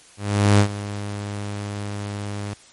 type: tone with ADSR envelope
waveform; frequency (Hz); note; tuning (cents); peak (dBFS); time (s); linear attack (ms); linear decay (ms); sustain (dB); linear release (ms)
sawtooth; 102.3; G#2; -26; -7; 0.17-2.54; 420; 87; -16; 4
effects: white hiss -49 dBFS RMS until 2.72 s + MP3 48 kbps